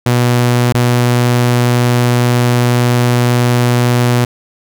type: tone with dropouts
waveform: sawtooth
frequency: 121.9 Hz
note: B2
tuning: 22 cents flat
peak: -5 dBFS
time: 0.06-4.25 s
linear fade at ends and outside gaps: 5 ms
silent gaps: 0.725-0.745 s
effects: none